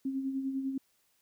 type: tone with tremolo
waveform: sine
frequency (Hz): 268.2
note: C4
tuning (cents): +43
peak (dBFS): -29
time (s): 0.05-0.78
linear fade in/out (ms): 5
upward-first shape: sine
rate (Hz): 10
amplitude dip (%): 50
effects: white hiss -72 dBFS RMS until 1.21 s